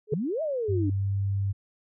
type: tone with exponential growth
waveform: sine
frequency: 427.4 Hz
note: G#4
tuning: 50 cents sharp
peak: -19 dBFS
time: 0.07-0.14 s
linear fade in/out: 5 ms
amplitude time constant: 15 ms
type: exponential two-way sweep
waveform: sine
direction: up then down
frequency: 138.59 to 659 to 282.9 Hz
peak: -26 dBFS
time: 0.12-0.9 s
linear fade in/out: 5 ms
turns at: 0.42 s
type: tone with pitch glide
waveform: sine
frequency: 98 to 98.74 Hz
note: G2 to G2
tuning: 0 to +13 cents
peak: -24 dBFS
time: 0.68-1.53 s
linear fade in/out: 20 ms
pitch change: +13 cents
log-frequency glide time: 0.98-1.05 s
effects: none